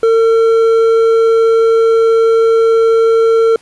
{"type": "tone with hard clipping", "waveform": "triangle", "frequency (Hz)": 453.1, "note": "A#4", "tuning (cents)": -49, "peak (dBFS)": -8, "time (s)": [0.03, 3.56], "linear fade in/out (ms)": 2, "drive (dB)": 9, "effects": ["pink hiss -46 dBFS RMS until 3.61 s", "resampled to 24000 Hz"]}